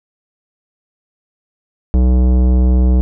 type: tone with tanh clipping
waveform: sine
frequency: 62.6 Hz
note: B1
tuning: 24 cents sharp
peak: -10 dBFS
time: 1.94-3.01 s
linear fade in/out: 0 ms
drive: 16 dB
effects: none